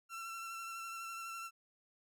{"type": "tone with vibrato", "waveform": "30% pulse", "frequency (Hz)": 1350, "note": "E6", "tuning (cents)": 41, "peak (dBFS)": -40, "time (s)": [0.09, 1.51], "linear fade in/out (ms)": 50, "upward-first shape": "square", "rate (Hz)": 12, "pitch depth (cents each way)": 16, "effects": []}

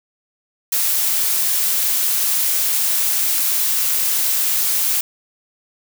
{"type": "noise", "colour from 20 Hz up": "blue", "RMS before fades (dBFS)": -18, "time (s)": [0.72, 5.01], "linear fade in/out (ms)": 5, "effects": []}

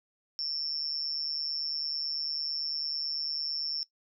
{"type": "tone with amplitude modulation", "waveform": "sine", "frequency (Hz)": 5390, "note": "E8", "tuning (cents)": 38, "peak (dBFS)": -27, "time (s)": [0.39, 3.83], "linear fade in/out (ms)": 0, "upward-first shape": "sine", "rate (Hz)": 149, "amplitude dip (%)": 95, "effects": ["noise-tail reverb RT60 0.1 s tail -18 dB re dry"]}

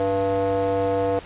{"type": "tone with band-pass filter", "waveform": "square", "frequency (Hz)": 97.7, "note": "G2", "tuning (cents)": -5, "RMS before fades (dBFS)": -22, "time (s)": [0, 1.19], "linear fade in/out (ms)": 0, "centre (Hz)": 570, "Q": 4.8, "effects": ["pink hiss -41 dBFS RMS until 1.25 s", "resampled to 8000 Hz"]}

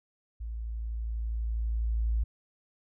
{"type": "tone with level ramp", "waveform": "sine", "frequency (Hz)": 56.1, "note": "A1", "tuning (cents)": 34, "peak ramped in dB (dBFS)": [-34, -24], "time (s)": [0.4, 2.24], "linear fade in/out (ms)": 10, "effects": []}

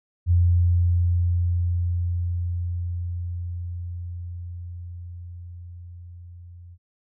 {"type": "tone with level ramp", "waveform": "sine", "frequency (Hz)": 87.31, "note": "F2", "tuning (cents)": 0, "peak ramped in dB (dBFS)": [-14, -41], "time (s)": [0.26, 6.78], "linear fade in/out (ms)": 50, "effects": []}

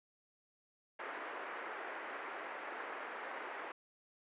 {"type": "band-pass noise", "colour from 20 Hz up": "white", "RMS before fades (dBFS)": -45, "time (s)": [0.99, 3.72], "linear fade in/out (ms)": 5, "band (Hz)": [340, 1900], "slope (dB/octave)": 24, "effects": ["resampled to 8000 Hz"]}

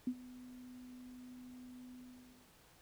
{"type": "tone with ADSR envelope", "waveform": "sine", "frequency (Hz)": 250.6, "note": "B3", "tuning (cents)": 25, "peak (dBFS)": -31, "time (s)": [0.07, 2.5], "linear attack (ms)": 4, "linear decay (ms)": 63, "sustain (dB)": -19, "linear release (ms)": 560, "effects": ["pink hiss -65 dBFS RMS until 2.81 s"]}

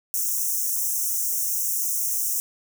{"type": "high-pass noise", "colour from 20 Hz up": "white", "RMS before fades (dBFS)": -25, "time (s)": [0.14, 2.4], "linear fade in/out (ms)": 0, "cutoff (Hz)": 5600, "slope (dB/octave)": 96, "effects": []}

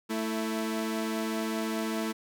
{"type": "tone pair together", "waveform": "sawtooth", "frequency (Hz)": [221.4, 329.6], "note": ["A3", "E4"], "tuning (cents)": [11, 0], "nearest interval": "perfect fifth", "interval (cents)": 689, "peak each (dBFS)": [-27, -30], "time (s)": [0.09, 2.13], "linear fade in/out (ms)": 20, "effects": []}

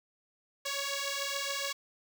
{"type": "beating tone pair", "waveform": "5% pulse", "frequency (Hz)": [554.4, 561.4], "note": ["C#5", "C#5"], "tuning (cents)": [0, 22], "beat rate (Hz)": 7, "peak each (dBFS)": -24, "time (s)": [0.65, 1.73], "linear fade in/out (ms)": 10, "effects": []}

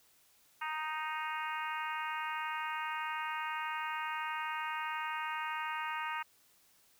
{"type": "harmonic tone", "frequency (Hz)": 310.8, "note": "D#4", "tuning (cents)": -2, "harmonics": [3, 4, 5, 6, 7, 8, 9], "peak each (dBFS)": [-39, -41, -43, -45, -46, -47, -48], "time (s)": [0.61, 6.23], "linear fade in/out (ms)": 10, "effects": ["white hiss -67 dBFS RMS until 6.99 s"]}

